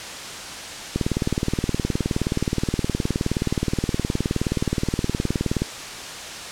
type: click train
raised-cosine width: 3 ms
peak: -8 dBFS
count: 90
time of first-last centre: 0.96-5.62 s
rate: 19.1 Hz
effects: white hiss -33 dBFS RMS until 6.51 s + low-pass 7000 Hz 12 dB/octave